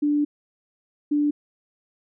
sine tone pair in turn, 293.7 / 293.7 Hz, D4 / D4, 0 / 0 cents, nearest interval unison, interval 0 cents, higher neither, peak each -18 dBFS, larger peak neither, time 0.02-0.25 / 1.11-1.31 s, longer first, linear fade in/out 10 ms, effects none

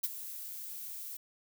violet noise with ADSR envelope, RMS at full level -29 dBFS, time 0.03-1.17 s, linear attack 11 ms, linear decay 30 ms, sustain -14 dB, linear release 5 ms, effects none

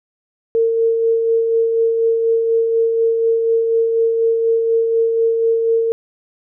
sine tone with tremolo, 455.8 Hz, A#4, 39 cents flat, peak -11 dBFS, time 0.55-5.92 s, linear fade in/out 0 ms, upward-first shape sine, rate 4.1 Hz, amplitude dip 35%, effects none

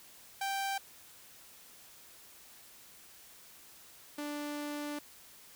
sawtooth tone pair in turn, 784 / 293.7 Hz, G5 / D4, 0 / 0 cents, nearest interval octave + perfect fourth, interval 1700 cents, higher first, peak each -29 / -33 dBFS, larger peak first, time 0.41-0.78 / 4.18-4.99 s, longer second, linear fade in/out 5 ms, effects white hiss -56 dBFS RMS until 5.55 s

